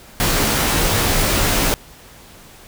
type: noise with comb filter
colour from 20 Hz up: pink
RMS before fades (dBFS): -17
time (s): 0.2-1.74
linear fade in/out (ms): 0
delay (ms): 16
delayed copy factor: -0.65
effects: pink hiss -43 dBFS RMS until 2.67 s